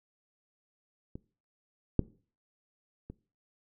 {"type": "clicks", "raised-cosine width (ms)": 3, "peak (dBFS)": [-28, -10, -29], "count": 3, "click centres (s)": [1.155, 1.993, 3.1], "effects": ["noise-tail reverb RT60 0.4 s tail -21 dB re dry"]}